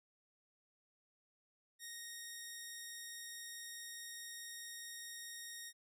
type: tone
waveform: 10% pulse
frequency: 1864.7 Hz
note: A#6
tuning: in tune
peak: -38 dBFS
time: 1.79-5.73 s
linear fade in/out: 50 ms
effects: none